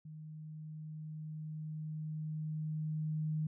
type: tone with level ramp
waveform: sine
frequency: 155 Hz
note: D#3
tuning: 6 cents flat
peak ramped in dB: -46 to -32 dBFS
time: 0.05-3.47 s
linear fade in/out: 5 ms
effects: none